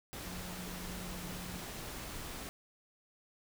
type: tone in noise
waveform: sine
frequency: 180 Hz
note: F#3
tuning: 47 cents flat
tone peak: -46 dBFS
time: 0.26-1.6 s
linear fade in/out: 0 ms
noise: pink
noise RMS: -44 dBFS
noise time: 0.13-2.49 s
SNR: -5 dB
effects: none